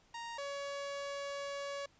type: tone pair in turn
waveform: sawtooth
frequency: 932.3 / 562.9 Hz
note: A#5 / C#5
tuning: 0 / +26 cents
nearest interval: major sixth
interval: 874 cents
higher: first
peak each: -38 / -35 dBFS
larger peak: second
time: 0.14-0.38 / 0.38-1.86 s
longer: second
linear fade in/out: 5 ms
effects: pink hiss -68 dBFS RMS until 1.99 s + resampled to 16000 Hz